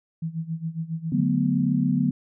sine tone with tremolo, 162.9 Hz, E3, 20 cents flat, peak -24 dBFS, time 0.22-1.21 s, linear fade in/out 5 ms, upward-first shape sine, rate 7.3 Hz, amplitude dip 85%
sine chord, B minor seventh, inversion first, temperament equal, 146.83 / 185 / 220 / 246.9 Hz, D3 / F#3 / A3 / B3, 0 / 0 / 0 / 0 cents, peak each -25 / -25 / -28 / -23 dBFS, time 1.12-2.11 s, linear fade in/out 5 ms
effects none

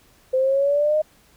sine exponential sweep, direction up, 514 to 622 Hz, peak -16 dBFS, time 0.33-1.02 s, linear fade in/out 10 ms, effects pink hiss -56 dBFS RMS until 1.36 s

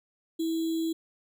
sine tone with sample-and-hold, 326.2 Hz, E4, 18 cents flat, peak -26 dBFS, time 0.39-0.93 s, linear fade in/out 10 ms, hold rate 3675 Hz, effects none

